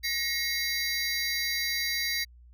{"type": "tone cluster", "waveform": "square", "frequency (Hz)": [1886, 2166, 3930, 4675], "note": ["A#6", "C#7", "B7", "D8"], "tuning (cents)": [20, -41, -9, -9], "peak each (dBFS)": [-34, -34, -35, -33], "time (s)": [0.03, 2.25], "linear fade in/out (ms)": 20, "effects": ["added 60 Hz sine -50 dBFS peak until 2.53 s"]}